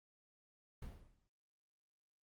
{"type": "noise with exponential decay", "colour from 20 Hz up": "brown", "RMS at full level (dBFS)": -44, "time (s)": [0.82, 1.28], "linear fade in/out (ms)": 5, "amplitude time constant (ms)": 100, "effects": ["noise-tail reverb RT60 0.2 s tail -20 dB re dry", "Opus 32 kbps"]}